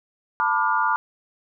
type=chord; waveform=sine; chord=B half-diminished seventh; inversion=third; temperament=just; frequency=889 / 987.8 / 1185.3 / 1422.4 Hz; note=A5 / B5 / D6 / F6; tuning=+18 / 0 / +16 / +31 cents; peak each=-24 dBFS; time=0.4-0.96 s; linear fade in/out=0 ms; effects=none